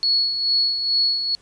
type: tone with tremolo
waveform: sine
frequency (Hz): 4373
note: C#8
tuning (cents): -24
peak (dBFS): -15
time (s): 0.03-1.35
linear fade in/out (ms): 0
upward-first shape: sine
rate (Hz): 2.3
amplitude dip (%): 55
effects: pink hiss -55 dBFS RMS until 1.41 s + resampled to 22050 Hz